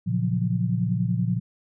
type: chord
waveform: sine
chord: Gb major seventh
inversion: first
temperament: equal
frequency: 116.54 / 138.59 / 174.61 / 185 Hz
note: Bb2 / Db3 / F3 / Gb3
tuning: 0 / 0 / 0 / 0 cents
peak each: -25 / -30 / -25 / -30 dBFS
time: 0.06-1.4 s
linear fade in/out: 20 ms
effects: none